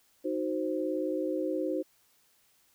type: chord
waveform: sine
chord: C diminished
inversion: first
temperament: equal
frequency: 311.1 / 370 / 523.3 Hz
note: Eb4 / Gb4 / C5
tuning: 0 / 0 / 0 cents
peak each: -32 / -34 / -33 dBFS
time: 0.24-1.83 s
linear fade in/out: 20 ms
effects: white hiss -67 dBFS RMS until 2.74 s